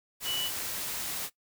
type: tone in noise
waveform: sine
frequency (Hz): 2958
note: F#7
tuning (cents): -1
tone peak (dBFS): -30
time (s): 0.24-0.51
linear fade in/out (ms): 50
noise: white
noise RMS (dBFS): -35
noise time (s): 0.2-1.3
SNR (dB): +2
effects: noise-tail reverb RT60 0.1 s tail -18 dB re dry